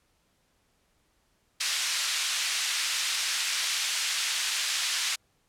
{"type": "band-pass noise", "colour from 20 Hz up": "white", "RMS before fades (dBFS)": -29, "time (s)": [1.6, 5.16], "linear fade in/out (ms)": 10, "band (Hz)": [1800, 5800], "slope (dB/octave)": 12, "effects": ["pink hiss -70 dBFS RMS until 5.48 s", "low-pass 12000 Hz 12 dB/octave"]}